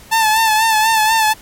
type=tone with vibrato; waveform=sawtooth; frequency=880 Hz; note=A5; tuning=in tune; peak=-7 dBFS; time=0.11-1.34 s; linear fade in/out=20 ms; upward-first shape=sine; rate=4.1 Hz; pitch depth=47 cents each way; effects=pink hiss -41 dBFS RMS until 1.41 s + MP3 64 kbps

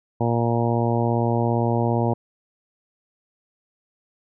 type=harmonic tone; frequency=117.5 Hz; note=A#2; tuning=14 cents sharp; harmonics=1 / 2 / 3 / 4 / 5 / 6 / 7 / 8; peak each=-22 / -25 / -27 / -28 / -29 / -30 / -30 / -31 dBFS; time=0.2-2.14 s; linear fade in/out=10 ms; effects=none

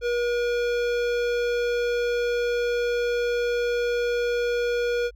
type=tone with hard clipping; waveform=sine; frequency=480 Hz; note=B4; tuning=49 cents flat; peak=-24 dBFS; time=0.01-5.11 s; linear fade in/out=50 ms; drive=16 dB; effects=added 50 Hz sine -45 dBFS peak until 5.15 s

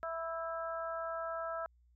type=harmonic tone with a mistuned harmonic; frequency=329.6 Hz; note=E4; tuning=in tune; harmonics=2 / 3 / 4 / 5; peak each=-39 / -47 / -40 / -49 dBFS; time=0.03-1.66 s; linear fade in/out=0 ms; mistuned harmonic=5; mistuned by=-26 cents; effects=added 60 Hz sine -64 dBFS peak until 1.95 s

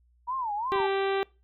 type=tone with vibrato; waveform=sine; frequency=932.3 Hz; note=A#5; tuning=in tune; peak=-28 dBFS; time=0.27-0.88 s; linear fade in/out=20 ms; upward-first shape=sine; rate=2.8 Hz; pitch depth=230 cents each way
type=harmonic tone; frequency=390.9 Hz; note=G4; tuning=5 cents flat; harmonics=1 / 2 / 3 / 4 / 5 / 6 / 7 / 8 / 9 / 10; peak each=-26 / -32 / -36 / -38 / -40 / -42 / -43 / -44 / -45 / -46 dBFS; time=0.72-1.23 s; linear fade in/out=0 ms
type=clicks; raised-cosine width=2 ms; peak=-31 dBFS; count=2; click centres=0.758 / 0.802 s
effects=noise-tail reverb RT60 0.3 s tail -24 dB re dry + added 60 Hz sine -61 dBFS peak until 1.43 s

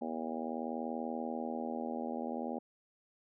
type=harmonic tone; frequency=80.5 Hz; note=E2; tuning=41 cents flat; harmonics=3 / 4 / 5 / 6 / 7 / 8 / 9 / 10; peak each=-39 / -45 / -46 / -46 / -44 / -48 / -47 / -44 dBFS; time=0.01-2.59 s; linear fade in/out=10 ms; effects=none

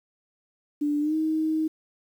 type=tone with pitch glide; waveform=sine; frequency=293.7 to 314.8 Hz; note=D4 to D#4; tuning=0 to +20 cents; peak=-22 dBFS; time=0.81-1.68 s; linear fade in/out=10 ms; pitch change=+120 cents; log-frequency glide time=1-1.15 s; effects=9-bit

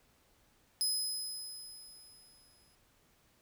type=tone with exponential decay; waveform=25% pulse; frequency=5060 Hz; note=D#8; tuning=28 cents sharp; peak=-24 dBFS; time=0.81-2.75 s; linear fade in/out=0 ms; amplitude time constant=420 ms; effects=pink hiss -69 dBFS RMS until 3.41 s

